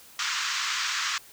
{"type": "band-pass noise", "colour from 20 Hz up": "pink", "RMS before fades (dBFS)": -29, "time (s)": [0.19, 1.18], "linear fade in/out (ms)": 2, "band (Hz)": [1100, 7100], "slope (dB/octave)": 48, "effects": ["white hiss -51 dBFS RMS until 1.32 s"]}